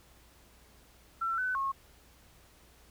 sine tone with pitch steps, 1346 / 1507 / 1087 Hz, E6 / F#6 / C#6, +36 / +31 / -34 cents, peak -29 dBFS, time 1.21-1.72 s, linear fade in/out 10 ms, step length 170 ms, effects added 60 Hz sine -62 dBFS peak until 2.9 s + pink hiss -61 dBFS RMS until 2.9 s

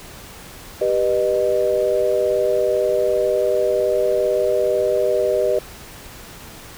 sine chord, G augmented, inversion none, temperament just, 392 / 490 / 612.5 Hz, G4 / B4 / D#5, 0 / -14 / -27 cents, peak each -21 / -20 / -19 dBFS, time 0.81-5.59 s, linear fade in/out 5 ms, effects pink hiss -39 dBFS RMS until 6.77 s

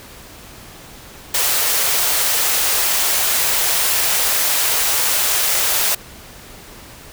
white high-pass noise, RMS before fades -17 dBFS, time 1.34-5.95 s, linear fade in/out 5 ms, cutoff 420 Hz, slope 24 dB/octave, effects pink hiss -39 dBFS RMS until 7.12 s

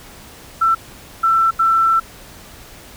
sine tone bursts at uneven times, 1337 Hz, E6, 24 cents sharp, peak -11 dBFS, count 3, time 0.61-0.75 / 1.23-1.51 / 1.59-2 s, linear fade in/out 10 ms, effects pink hiss -40 dBFS RMS until 2.96 s

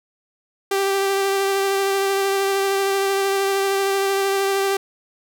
sawtooth tone with vibrato, 392 Hz, G4, in tune, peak -14 dBFS, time 0.71-4.77 s, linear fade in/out 5 ms, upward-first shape sine, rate 13 Hz, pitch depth 14 cents each way, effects none

